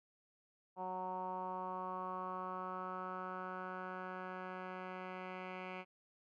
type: tone with low-pass filter sweep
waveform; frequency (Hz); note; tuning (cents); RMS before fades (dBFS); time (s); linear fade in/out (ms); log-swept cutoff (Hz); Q
10% pulse; 184.7; F#3; -3; -44; 0.76-5.85; 50; 870 to 2200; 4.8
effects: none